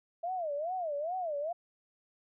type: tone with vibrato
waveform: sine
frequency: 654 Hz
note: E5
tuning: 14 cents flat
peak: -32 dBFS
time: 0.23-1.53 s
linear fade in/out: 10 ms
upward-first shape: sine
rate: 2.4 Hz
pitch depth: 240 cents each way
effects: none